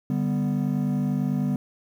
triangle chord, G major, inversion second, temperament equal, 146.83 / 196 / 246.9 Hz, D3 / G3 / B3, 0 / 0 / 0 cents, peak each -24 dBFS, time 0.1-1.56 s, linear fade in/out 2 ms, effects tanh soft clip ceiling -13 dBFS + 9-bit

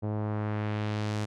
sawtooth tone with low-pass filter sweep, 105.9 Hz, G#2, 34 cents sharp, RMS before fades -31 dBFS, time 0.02-1.26 s, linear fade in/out 20 ms, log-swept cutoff 650 to 8000 Hz, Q 1, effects none

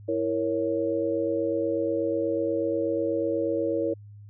sine chord, A# diminished, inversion second, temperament equal, 329.6 / 466.2 / 554.4 Hz, E4 / A#4 / C#5, 0 / 0 / 0 cents, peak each -28 dBFS, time 0.08-3.94 s, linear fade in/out 10 ms, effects added 103 Hz sine -43 dBFS peak until 4.29 s

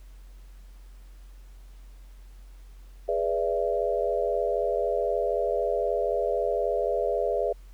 sine chord, E dominant seventh, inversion first, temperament equal with one note detuned, 415.3 / 493.9 / 587.3 / 671.2 Hz, G#4 / B4 / D5 / E5, 0 / 0 / 0 / +31 cents, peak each -29 dBFS, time 3.08-7.53 s, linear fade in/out 10 ms, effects added 45 Hz sine -44 dBFS peak until 7.73 s + pink hiss -62 dBFS RMS until 7.73 s

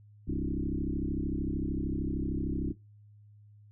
sine tone with frequency modulation, 172.8 Hz, F3, 18 cents flat, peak -29 dBFS, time 0.27-2.73 s, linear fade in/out 20 ms, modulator 33.2 Hz, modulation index 4.9, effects noise-tail reverb RT60 0.2 s tail -17 dB re dry + added 104 Hz sine -53 dBFS peak until 3.71 s

